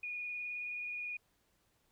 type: tone with vibrato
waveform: sine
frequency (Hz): 2450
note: D#7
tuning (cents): -27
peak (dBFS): -38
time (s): 0.03-1.17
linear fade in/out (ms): 5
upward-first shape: square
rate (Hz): 19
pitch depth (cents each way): 11
effects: pink hiss -75 dBFS RMS until 1.91 s